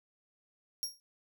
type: tone with exponential decay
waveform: sawtooth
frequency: 5588 Hz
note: F8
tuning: in tune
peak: -27 dBFS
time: 0.83-1 s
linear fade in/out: 0 ms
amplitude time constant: 36 ms
effects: none